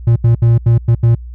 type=tone bursts at uneven times; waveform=triangle; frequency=116.54 Hz; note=A#2; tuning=in tune; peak=-4 dBFS; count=6; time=0.07-0.16 / 0.24-0.35 / 0.42-0.58 / 0.66-0.78 / 0.88-0.95 / 1.03-1.15 s; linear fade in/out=5 ms; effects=added 60 Hz sine -26 dBFS peak until 1.34 s